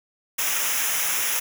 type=noise with comb filter; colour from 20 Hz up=white; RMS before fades=-24 dBFS; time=0.38-1.4 s; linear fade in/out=10 ms; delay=0.23 ms; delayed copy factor=-0.75; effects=none